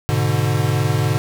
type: chord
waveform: square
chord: G# diminished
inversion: none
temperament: equal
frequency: 103.83 / 123.47 / 146.83 Hz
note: G#2 / B2 / D3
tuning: 0 / 0 / 0 cents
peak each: -21 dBFS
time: 0.09-1.18 s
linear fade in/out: 0 ms
effects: none